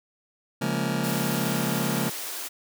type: chord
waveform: sawtooth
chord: Bb minor seventh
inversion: first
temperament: just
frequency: 139.85 / 174.81 / 209.8 / 233.1 Hz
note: Db3 / F3 / Ab3 / Bb3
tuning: +16 / +2 / +18 / 0 cents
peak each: -26 dBFS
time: 0.61-2.1 s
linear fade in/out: 10 ms
type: high-pass noise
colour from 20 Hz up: white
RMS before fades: -34 dBFS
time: 1.03-2.49 s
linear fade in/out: 20 ms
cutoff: 270 Hz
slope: 48 dB/octave
effects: none